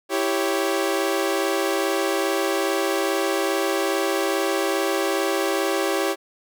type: chord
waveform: sawtooth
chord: C# diminished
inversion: first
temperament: equal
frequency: 329.6 / 392 / 554.4 Hz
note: E4 / G4 / C#5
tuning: 0 / 0 / 0 cents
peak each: -22 / -20 / -22 dBFS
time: 0.09-6.16 s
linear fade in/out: 50 ms
effects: none